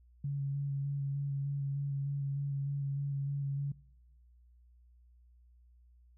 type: tone with vibrato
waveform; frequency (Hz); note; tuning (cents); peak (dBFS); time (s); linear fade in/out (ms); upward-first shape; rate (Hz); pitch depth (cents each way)
sine; 140; C#3; +18; -32; 0.24-3.72; 5; square; 3.3; 15
effects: noise-tail reverb RT60 1.0 s tail -22 dB re dry + added 60 Hz sine -59 dBFS peak until 6.17 s